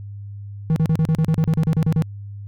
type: tone bursts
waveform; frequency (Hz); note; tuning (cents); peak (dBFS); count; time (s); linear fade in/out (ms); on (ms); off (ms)
triangle; 159.2; D#3; +40; -12; 14; 0.7-2.022; 0; 61; 36
effects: added 101 Hz sine -31 dBFS peak until 2.47 s